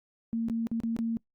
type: tone with dropouts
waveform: sine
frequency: 228.6 Hz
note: A#3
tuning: 34 cents flat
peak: -27 dBFS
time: 0.33-1.17 s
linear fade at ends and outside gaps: 0 ms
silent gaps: 0.485-0.498 / 0.67-0.715 / 0.802-0.835 / 0.965-0.989 s
effects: noise-tail reverb RT60 0.1 s tail -25 dB re dry + Opus 48 kbps